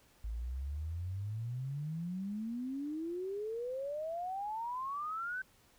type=exponential sweep; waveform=sine; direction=up; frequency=52.9 to 1549 Hz; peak=-36 dBFS; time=0.24-5.42 s; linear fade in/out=5 ms; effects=pink hiss -66 dBFS RMS until 5.78 s